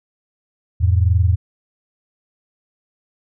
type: tone pair together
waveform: sine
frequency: 85.24 / 107.3 Hz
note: F2 / A2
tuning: -41 / -43 cents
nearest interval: major third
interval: 398 cents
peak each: -13 / -17 dBFS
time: 0.8-1.36 s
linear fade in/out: 20 ms
effects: none